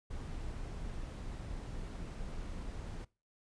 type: noise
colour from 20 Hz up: brown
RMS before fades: -42 dBFS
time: 0.1-3.05 s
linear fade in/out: 10 ms
effects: noise-tail reverb RT60 0.3 s tail -22 dB re dry + resampled to 22050 Hz